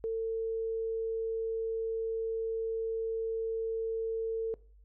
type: tone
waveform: sine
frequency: 450 Hz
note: A4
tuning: 39 cents sharp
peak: -30 dBFS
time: 0.04-4.54 s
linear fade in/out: 0 ms
effects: noise-tail reverb RT60 0.5 s tail -22 dB re dry + added 50 Hz sine -55 dBFS peak until 4.84 s